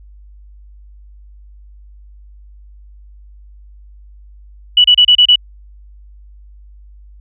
sine tone bursts, 2951 Hz, F#7, 5 cents flat, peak -4 dBFS, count 6, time 4.77-5.358 s, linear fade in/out 5 ms, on 73 ms, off 30 ms, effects added 50 Hz sine -37 dBFS peak until 7.2 s

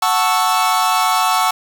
45% pulse chord, F# minor seventh, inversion none, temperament equal, 740 / 880 / 1108.7 / 1318.5 Hz, F#5 / A5 / C#6 / E6, 0 / 0 / 0 / 0 cents, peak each -19 dBFS, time 0.02-1.51 s, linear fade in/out 5 ms, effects none

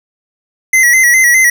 square tone with vibrato, 1993 Hz, B6, 15 cents sharp, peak -6 dBFS, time 0.73-1.5 s, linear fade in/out 5 ms, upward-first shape square, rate 4.9 Hz, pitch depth 59 cents each way, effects none

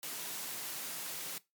white high-pass noise, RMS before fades -41 dBFS, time 0.03-1.38 s, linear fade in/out 0 ms, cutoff 120 Hz, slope 96 dB/octave, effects noise-tail reverb RT60 0.2 s tail -19 dB re dry + MP3 96 kbps

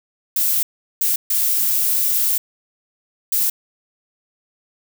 violet noise bursts at uneven times, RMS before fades -18 dBFS, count 4, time 0.36-0.63 / 1.01-1.16 / 1.3-2.38 / 3.32-3.5 s, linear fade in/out 5 ms, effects none

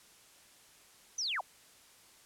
sine linear sweep, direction down, 6272 to 580 Hz, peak -32 dBFS, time 1.18-1.41 s, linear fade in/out 5 ms, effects white hiss -60 dBFS RMS until 2.25 s + low-pass 11000 Hz 12 dB/octave

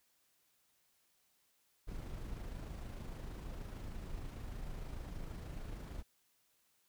brown noise with amplitude modulation, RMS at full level -43 dBFS, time 1.87-6.03 s, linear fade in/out 20 ms, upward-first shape sine, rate 26.5 Hz, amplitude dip 35%, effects white hiss -75 dBFS RMS until 6.88 s

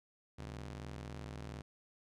sawtooth ring-modulated tone, 103.83 Hz, G#2, in tune, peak -37 dBFS, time 0.38-1.62 s, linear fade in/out 10 ms, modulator 30.4 Hz, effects low-pass 8000 Hz 12 dB/octave

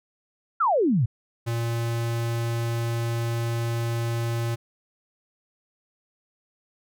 sine exponential sweep, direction down, 1434 to 102.5 Hz, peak -18 dBFS, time 0.6-1.06 s, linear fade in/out 10 ms
square tone, 116.54 Hz, A#2, in tune, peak -25 dBFS, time 1.46-4.56 s, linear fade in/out 20 ms
effects none

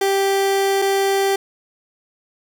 30% pulse tone pair in turn, 392 / 392 Hz, G4 / G4, 0 / 0 cents, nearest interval unison, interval 0 cents, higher neither, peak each -13 dBFS, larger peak neither, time 0.01-0.82 / 0.82-1.36 s, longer first, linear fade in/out 5 ms, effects none

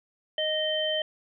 harmonic tone, 620 Hz, D#5, 6 cents flat, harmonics 1 / 3 / 5, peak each -28 / -35 / -28 dBFS, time 0.38-1.02 s, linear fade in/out 2 ms, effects none

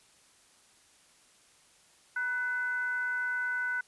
sine tone with frequency modulation, 1495 Hz, F#6, 17 cents sharp, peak -29 dBFS, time 2.16-3.81 s, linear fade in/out 5 ms, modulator 532 Hz, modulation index 0.37, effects white hiss -62 dBFS RMS until 3.87 s + resampled to 24000 Hz

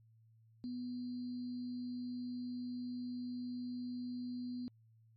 sine tone with sample-and-hold, 246.9 Hz, B3, in tune, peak -39 dBFS, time 0.64-4.68 s, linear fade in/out 0 ms, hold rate 4410 Hz, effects added 112 Hz sine -63 dBFS peak until 5.16 s + MP3 32 kbps

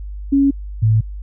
sine tone pair in turn, 277.2 / 110.01 Hz, C#4 / A2, 0 / 0 cents, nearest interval octave + major third, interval 1600 cents, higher first, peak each -10 dBFS, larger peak neither, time 0.32-0.51 / 0.82-1.01 s, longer neither, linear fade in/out 10 ms, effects added 50 Hz sine -26 dBFS peak until 1.22 s

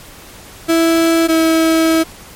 35% pulse tone pair in turn, 329.6 / 323.8 Hz, E4 / E4, 0 / -31 cents, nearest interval unison, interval 31 cents, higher first, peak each -8 dBFS, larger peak neither, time 0.68-1.28 / 1.28-2.04 s, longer second, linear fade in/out 20 ms, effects pink hiss -37 dBFS RMS until 2.35 s + MP3 64 kbps

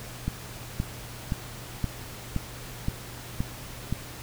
click train, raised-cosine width 5 ms, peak -14 dBFS, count 8, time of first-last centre 0.28-3.926 s, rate 1.92 Hz, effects added 120 Hz sine -44 dBFS peak until 4.22 s + pink hiss -42 dBFS RMS until 4.22 s

